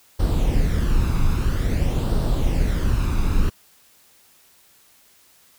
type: noise with flanger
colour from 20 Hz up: brown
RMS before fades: -19 dBFS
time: 0.19-3.5 s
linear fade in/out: 10 ms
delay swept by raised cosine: 0.22 to 0.81 ms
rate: 0.5 Hz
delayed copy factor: +0.55
effects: white hiss -55 dBFS RMS until 5.58 s